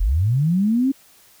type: linear sweep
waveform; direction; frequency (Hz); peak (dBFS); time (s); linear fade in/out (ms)
sine; up; 36.92 to 277.2; -15; 0-0.92; 10
effects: white hiss -52 dBFS RMS until 1.4 s